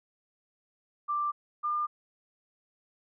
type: tone pair in turn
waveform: sine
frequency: 1180 / 1202.7 Hz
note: D6 / D6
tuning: +8 / +41 cents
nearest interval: unison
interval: 33 cents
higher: second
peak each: -27 dBFS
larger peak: neither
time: 1.08-1.32 / 1.63-1.87 s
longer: neither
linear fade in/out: 20 ms
effects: none